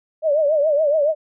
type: tone with vibrato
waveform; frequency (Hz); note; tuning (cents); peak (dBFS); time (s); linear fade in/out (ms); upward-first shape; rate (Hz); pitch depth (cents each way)
sine; 601; D5; +40; -14; 0.22-1.15; 50; triangle; 7.1; 140
effects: none